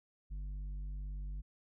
triangle tone with tanh clipping, 49 Hz, G1, in tune, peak -40 dBFS, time 0.3-1.42 s, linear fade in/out 20 ms, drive 11 dB, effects none

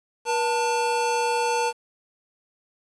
square tone pair together, 480 / 891.1 Hz, B4 / A5, -49 / +22 cents, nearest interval major seventh, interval 1071 cents, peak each -26 / -24 dBFS, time 0.25-1.73 s, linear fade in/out 50 ms, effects resampled to 22050 Hz + 8-bit

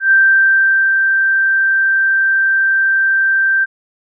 sine tone with ADSR envelope, 1568 Hz, G6, in tune, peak -6 dBFS, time 0-3.66 s, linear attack 110 ms, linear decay 820 ms, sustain -4 dB, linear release 28 ms, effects none

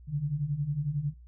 sine beating tone pair, 138.1 / 149.1 Hz, C#3 / D3, -6 / +27 cents, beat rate 11 Hz, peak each -33 / -29 dBFS, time 0.07-1.14 s, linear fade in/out 50 ms, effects noise-tail reverb RT60 0.2 s tail -22 dB re dry + added 60 Hz sine -48 dBFS peak until 1.27 s

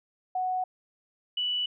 sine tone pair in turn, 740 / 2960 Hz, F#5 / F#7, 0 / 0 cents, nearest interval 2 octaves, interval 2400 cents, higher second, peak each -26 dBFS, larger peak neither, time 0.35-0.64 / 1.37-1.66 s, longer neither, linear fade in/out 5 ms, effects none

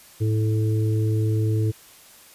harmonic tone, 108.8 Hz, A2, 19 cents flat, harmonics 1 / 3 / 4, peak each -19 / -29 / -31 dBFS, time 0.2-1.72 s, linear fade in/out 20 ms, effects white hiss -49 dBFS RMS until 2.34 s + resampled to 32000 Hz

